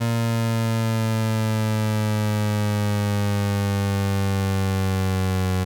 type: exponential sweep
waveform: 30% pulse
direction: down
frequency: 116.54 to 92.5 Hz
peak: -17 dBFS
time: 0-5.65 s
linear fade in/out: 20 ms
effects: none